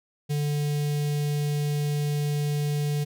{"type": "tone with notch filter", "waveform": "square", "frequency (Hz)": 146.83, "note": "D3", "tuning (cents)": 0, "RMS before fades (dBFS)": -26, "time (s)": [0.29, 3.05], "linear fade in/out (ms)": 20, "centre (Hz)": 1200, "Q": 0.56, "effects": []}